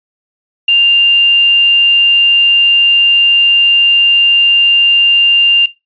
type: tone with quantisation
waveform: sine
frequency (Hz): 2794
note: F7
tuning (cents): 0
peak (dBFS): -5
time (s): 0.68-5.66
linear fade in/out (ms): 5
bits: 5
effects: noise-tail reverb RT60 0.2 s tail -17 dB re dry + resampled to 11025 Hz